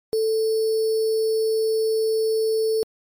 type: tone with sample-and-hold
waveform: sine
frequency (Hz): 441.1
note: A4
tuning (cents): +4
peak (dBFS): -18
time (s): 0.13-2.83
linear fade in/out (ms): 0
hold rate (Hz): 4900
effects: MP3 64 kbps